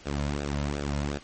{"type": "tone with flanger", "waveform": "sawtooth", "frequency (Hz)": 71.8, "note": "D2", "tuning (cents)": -39, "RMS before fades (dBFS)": -30, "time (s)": [0.05, 1.19], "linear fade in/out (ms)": 20, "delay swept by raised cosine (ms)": [0.94, 2.64], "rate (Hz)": 2.7, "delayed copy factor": -0.7, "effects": ["pink hiss -51 dBFS RMS until 1.23 s", "MP3 32 kbps"]}